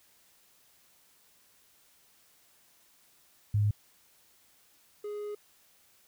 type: tone pair in turn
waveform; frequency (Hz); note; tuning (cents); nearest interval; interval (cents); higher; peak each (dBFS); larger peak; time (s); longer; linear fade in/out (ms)
sine / triangle; 104 / 416; G#2 / G#4; +3 / +3; 2 octaves; 2400; second; -23 / -33; first; 3.54-3.71 / 5.04-5.35; second; 5
effects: white hiss -64 dBFS RMS until 6.07 s